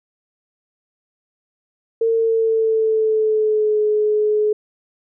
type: tone with pitch glide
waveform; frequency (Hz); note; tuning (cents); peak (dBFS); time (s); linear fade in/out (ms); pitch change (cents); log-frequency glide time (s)
sine; 454.5 to 424.1; A#4 to G#4; -44 to +36; -14; 2.01-4.53; 5; -120; 2.12-3.81
effects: none